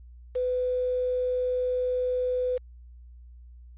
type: tone with quantisation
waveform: sine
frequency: 502 Hz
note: B4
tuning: 28 cents sharp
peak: -24 dBFS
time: 0.35-2.58 s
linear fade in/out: 10 ms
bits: 7
effects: added 60 Hz sine -45 dBFS peak until 3.77 s + resampled to 8000 Hz